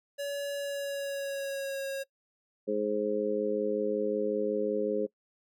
square tone with pitch glide, 567 to 545.2 Hz, C#5 to C#5, +39 to -29 cents, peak -33 dBFS, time 0.18-2.04 s, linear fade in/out 20 ms, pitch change -68 cents, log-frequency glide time 0.55-1.87 s
harmonic tone, 105.4 Hz, G#2, 26 cents sharp, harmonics 2 / 3 / 4 / 5, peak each -36 / -36 / -30 / -32 dBFS, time 2.67-5.07 s, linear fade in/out 20 ms
effects noise-tail reverb RT60 0.1 s tail -23 dB re dry

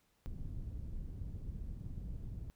pink low-pass noise, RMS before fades -43 dBFS, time 0.26-2.5 s, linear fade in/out 0 ms, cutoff 140 Hz, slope 12 dB/octave, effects pink hiss -75 dBFS RMS until 2.55 s

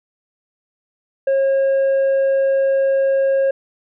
triangle tone with tanh clipping, 542 Hz, C#5, 39 cents flat, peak -14 dBFS, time 1.27-3.51 s, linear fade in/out 5 ms, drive 8 dB, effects none

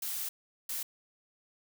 blue noise bursts at uneven times, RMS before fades -36 dBFS, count 2, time 0.02-0.29 / 0.69-0.83 s, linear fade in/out 5 ms, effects none

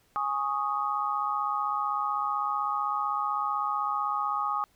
sine chord, Ab suspended fourth, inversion none, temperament equal, 830.6 / 1108.7 / 1244.5 Hz, Ab5 / Db6 / Eb6, 0 / 0 / 0 cents, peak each -32 / -32 / -29 dBFS, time 0.16-4.64 s, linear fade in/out 0 ms, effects pink hiss -66 dBFS RMS until 4.75 s

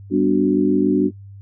sine chord, G major seventh, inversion none, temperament equal, 196 / 246.9 / 293.7 / 370 Hz, G3 / B3 / D4 / F#4, 0 / 0 / 0 / 0 cents, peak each -21 / -21 / -16 / -19 dBFS, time 0.1-1.11 s, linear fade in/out 50 ms, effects noise-tail reverb RT60 0.1 s tail -18 dB re dry + added 99 Hz sine -36 dBFS peak until 1.41 s

